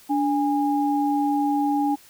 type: tone pair together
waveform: sine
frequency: 290 / 820.2 Hz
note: D4 / G#5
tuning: -22 / -22 cents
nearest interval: octave + tritone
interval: 1800 cents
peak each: -21 / -23 dBFS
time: 0.09-1.96 s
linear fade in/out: 20 ms
effects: white hiss -51 dBFS RMS until 2.09 s